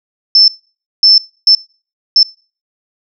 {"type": "tone bursts at uneven times", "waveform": "sine", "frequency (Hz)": 5300, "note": "E8", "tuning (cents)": 9, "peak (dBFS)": -3, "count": 4, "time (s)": [[0.35, 0.48], [1.03, 1.18], [1.47, 1.55], [2.16, 2.23]], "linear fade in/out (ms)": 2, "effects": ["noise-tail reverb RT60 0.4 s tail -25 dB re dry"]}